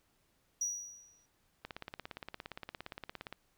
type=tone with exponential decay; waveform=triangle; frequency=5800 Hz; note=F#8; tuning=35 cents flat; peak=-29 dBFS; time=0.61-1.26 s; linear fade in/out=5 ms; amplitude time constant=140 ms
type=click train; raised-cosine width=0.3 ms; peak=-26 dBFS; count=30; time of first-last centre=1.65-3.326 s; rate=17.3 Hz
effects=pink hiss -74 dBFS RMS until 3.57 s